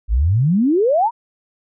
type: exponential sweep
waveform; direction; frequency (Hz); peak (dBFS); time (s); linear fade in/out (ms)
sine; up; 49 to 987.8; -12; 0.08-1.11; 50
effects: none